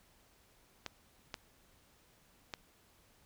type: clicks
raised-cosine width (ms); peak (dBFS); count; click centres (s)
0.2; -22; 3; 0.863 / 1.342 / 2.538
effects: pink hiss -67 dBFS RMS until 3.25 s